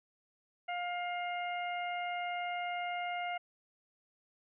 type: harmonic tone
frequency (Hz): 707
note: F5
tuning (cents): +21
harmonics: 1 / 2 / 3 / 4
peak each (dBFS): -36 / -45 / -41 / -47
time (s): 0.68-3.38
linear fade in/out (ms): 10
effects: none